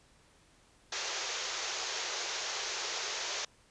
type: band-pass noise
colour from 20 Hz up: white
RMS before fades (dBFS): -37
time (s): 0.92-3.45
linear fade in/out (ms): 5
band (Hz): 350 to 6900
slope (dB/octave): 96
effects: pink hiss -64 dBFS RMS until 3.7 s + resampled to 22050 Hz